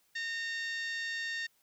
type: harmonic tone with a mistuned harmonic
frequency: 917 Hz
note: A#5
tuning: 29 cents flat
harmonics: 2 / 3 / 4 / 5 / 6 / 7 / 8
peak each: -35 / -46 / -44 / -47 / -49 / -55 / -56 dBFS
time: 0.15-1.47 s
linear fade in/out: 10 ms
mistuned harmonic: 5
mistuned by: -20 cents
effects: white hiss -71 dBFS RMS until 1.62 s